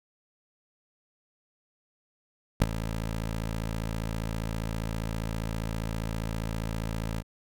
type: tone with ADSR envelope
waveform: 15% pulse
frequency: 55 Hz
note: A1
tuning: in tune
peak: -11 dBFS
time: 2.6-7.23 s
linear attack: 18 ms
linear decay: 30 ms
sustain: -13 dB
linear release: 38 ms
effects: none